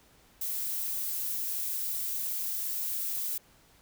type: noise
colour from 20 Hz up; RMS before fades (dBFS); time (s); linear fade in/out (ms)
violet; -33; 0.41-3.38; 5
effects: pink hiss -61 dBFS RMS until 3.81 s